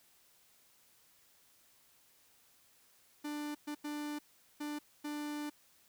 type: tone bursts at uneven times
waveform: 45% pulse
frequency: 296 Hz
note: D4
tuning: 14 cents sharp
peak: -38 dBFS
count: 5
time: 3.24-3.55 / 3.67-3.75 / 3.84-4.19 / 4.6-4.79 / 5.04-5.5 s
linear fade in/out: 10 ms
effects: white hiss -67 dBFS RMS until 5.88 s